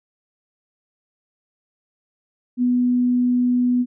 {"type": "tone", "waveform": "sine", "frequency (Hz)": 246.9, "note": "B3", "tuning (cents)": 0, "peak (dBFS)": -15, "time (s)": [2.57, 3.86], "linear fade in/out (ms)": 50, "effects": []}